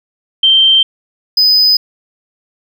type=tone pair in turn; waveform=sine / triangle; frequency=3136 / 5007 Hz; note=G7 / D#8; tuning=0 / +10 cents; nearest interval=minor sixth; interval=810 cents; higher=second; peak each=-5 / -5 dBFS; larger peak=neither; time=0.43-0.83 / 1.37-1.77 s; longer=neither; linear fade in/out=5 ms; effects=none